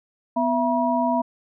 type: tone cluster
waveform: sine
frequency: 248.5 / 668 / 960 Hz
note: B3 / E5 / B5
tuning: +11 / +23 / -49 cents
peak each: -23 dBFS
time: 0.36-1.22 s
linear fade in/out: 10 ms
effects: none